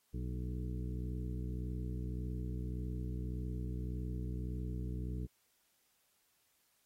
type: harmonic tone with a mistuned harmonic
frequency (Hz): 61.74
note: B1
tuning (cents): 0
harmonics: 1 / 2 / 3 / 4 / 5 / 6 / 7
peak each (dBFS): -39 / -42 / -46 / -53 / -49 / -57 / -54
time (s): 0.13-5.27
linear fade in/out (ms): 20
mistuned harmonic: 4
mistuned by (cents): -49
effects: white hiss -75 dBFS RMS until 6.85 s + AAC 48 kbps